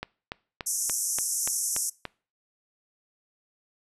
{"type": "click train", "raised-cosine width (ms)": 0.3, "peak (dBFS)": -16, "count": 8, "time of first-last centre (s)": [0.03, 2.053], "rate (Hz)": 3.46}
{"type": "band-pass noise", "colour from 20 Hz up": "pink", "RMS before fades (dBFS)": -29, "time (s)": [0.66, 1.9], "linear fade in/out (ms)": 10, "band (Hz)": [5600, 12000], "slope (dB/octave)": 96}
{"effects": ["noise-tail reverb RT60 0.4 s tail -23 dB re dry"]}